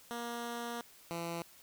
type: tone pair in turn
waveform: 10% pulse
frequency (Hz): 236.4 / 168.96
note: A#3 / E3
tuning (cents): +24 / +43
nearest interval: tritone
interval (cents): 581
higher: first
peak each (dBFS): -30 / -29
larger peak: second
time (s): 0.11-0.81 / 1.11-1.42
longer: first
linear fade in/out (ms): 0
effects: white hiss -59 dBFS RMS until 1.62 s